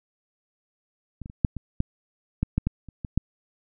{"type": "clicks", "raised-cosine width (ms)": 5, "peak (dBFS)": [-24, -25, -29, -6, -20, -10, -10, -9, -11, -29, -19, -8], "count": 12, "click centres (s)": [1.217, 1.259, 1.299, 1.448, 1.567, 1.804, 2.43, 2.58, 2.67, 2.887, 3.048, 3.176], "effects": []}